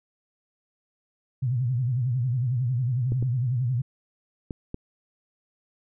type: tone with vibrato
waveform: sine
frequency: 124.4 Hz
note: B2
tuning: 13 cents sharp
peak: -22 dBFS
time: 1.42-3.82 s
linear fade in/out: 10 ms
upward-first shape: sine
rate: 11 Hz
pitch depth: 130 cents each way
type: clicks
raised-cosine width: 3 ms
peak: -19 dBFS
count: 4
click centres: 3.121 / 3.226 / 4.508 / 4.744 s
effects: none